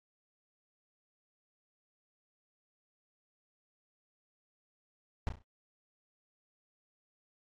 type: noise with echo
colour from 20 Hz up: brown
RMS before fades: -31 dBFS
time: 5.27-5.29 s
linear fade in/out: 0 ms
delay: 33 ms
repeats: 4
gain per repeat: -8 dB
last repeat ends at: 5.422 s
effects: low-pass 5000 Hz 12 dB/octave + AAC 32 kbps